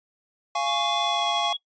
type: chord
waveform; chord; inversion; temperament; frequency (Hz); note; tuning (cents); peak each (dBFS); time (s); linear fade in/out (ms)
square; Db major; first; just; 693 / 831.5 / 1108.7; F5 / Ab5 / Db6; -14 / +2 / 0; -29; 0.55-1.53; 5
type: tone with pitch glide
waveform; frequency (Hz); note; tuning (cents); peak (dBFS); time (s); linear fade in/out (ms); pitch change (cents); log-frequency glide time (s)
sine; 3440 to 3338; A7 to G#7; -40 to +8; -27; 0.66-1.57; 10; -52; 1.02-1.25
effects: noise-tail reverb RT60 0.1 s tail -20 dB re dry + resampled to 16000 Hz